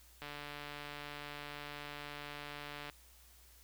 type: click train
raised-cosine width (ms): 0.3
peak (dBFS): -29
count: 392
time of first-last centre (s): 0.22-2.898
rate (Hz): 146
effects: added 60 Hz sine -62 dBFS peak until 3.63 s + white hiss -63 dBFS RMS until 3.63 s